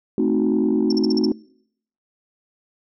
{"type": "chord", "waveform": "sine", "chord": "A diminished seventh", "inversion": "none", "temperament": "equal", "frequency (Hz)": [220, 261.6, 311.1, 370], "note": ["A3", "C4", "Eb4", "Gb4"], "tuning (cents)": [0, 0, 0, 0], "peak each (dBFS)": -21, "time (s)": [0.18, 1.32], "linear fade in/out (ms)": 2}
{"type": "tone bursts", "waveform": "sine", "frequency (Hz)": 5420, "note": "E8", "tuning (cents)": 47, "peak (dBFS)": -22, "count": 6, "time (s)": [0.9, 1.256], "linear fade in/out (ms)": 5, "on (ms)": 21, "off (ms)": 46}
{"effects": ["noise-tail reverb RT60 0.7 s tail -24 dB re dry", "tanh soft clip ceiling -10 dBFS"]}